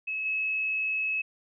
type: tone with level steps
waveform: sine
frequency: 2581 Hz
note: E7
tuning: 37 cents flat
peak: -29 / -26 dBFS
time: 0.07-1.22 s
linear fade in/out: 10 ms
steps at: 0.25 s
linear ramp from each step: 10 ms
effects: none